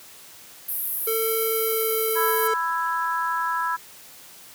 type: band-pass noise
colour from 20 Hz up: white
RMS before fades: -28 dBFS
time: 0.68-2.48 s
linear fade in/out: 10 ms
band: 11000 to 15000 Hz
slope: 48 dB/octave
type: tone with pitch glide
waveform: square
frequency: 447.5 to 442.4 Hz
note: A4 to A4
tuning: +29 to +9 cents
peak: -24 dBFS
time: 1.07-2.54 s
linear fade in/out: 5 ms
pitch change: -20 cents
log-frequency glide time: 1.34-2.28 s
type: harmonic tone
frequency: 330.9 Hz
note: E4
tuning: 7 cents sharp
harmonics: 3 / 4 / 5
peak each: -25 / -27 / -29 dBFS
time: 2.15-3.77 s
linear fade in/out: 20 ms
effects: white hiss -46 dBFS RMS until 4.54 s + high-pass 60 Hz 12 dB/octave